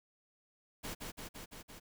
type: noise with echo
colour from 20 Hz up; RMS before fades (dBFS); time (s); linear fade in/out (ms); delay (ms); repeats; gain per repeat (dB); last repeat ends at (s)
pink; -42; 0.83-0.95; 20; 170; 5; -2; 1.8
effects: none